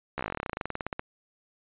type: slowing click train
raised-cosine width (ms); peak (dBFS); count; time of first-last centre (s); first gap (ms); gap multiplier
0.5; -16; 25; 0.18-0.994; 14; 1.07
effects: resampled to 8000 Hz